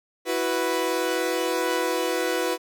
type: chord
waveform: sawtooth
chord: E suspended second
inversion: none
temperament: equal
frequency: 329.6 / 370 / 493.9 Hz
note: E4 / F#4 / B4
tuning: 0 / 0 / 0 cents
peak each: -25 / -24 / -22 dBFS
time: 0.25-2.58 s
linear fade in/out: 50 ms
effects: none